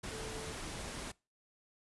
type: tone in noise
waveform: sine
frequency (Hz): 440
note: A4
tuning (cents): 0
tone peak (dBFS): -46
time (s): 0.12-0.53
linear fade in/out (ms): 10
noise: pink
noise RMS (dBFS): -43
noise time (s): 0.03-1.12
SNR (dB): -6
effects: noise-tail reverb RT60 0.3 s tail -24 dB re dry + resampled to 24000 Hz